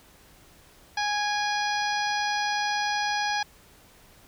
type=harmonic tone with a mistuned harmonic; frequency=829 Hz; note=G#5; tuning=3 cents flat; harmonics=1 / 2 / 3 / 4 / 5 / 6 / 7; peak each=-27 / -30 / -36 / -37 / -38 / -35 / -40 dBFS; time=0.97-3.43 s; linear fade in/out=5 ms; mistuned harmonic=3; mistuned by=-36 cents; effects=pink hiss -55 dBFS RMS until 4.27 s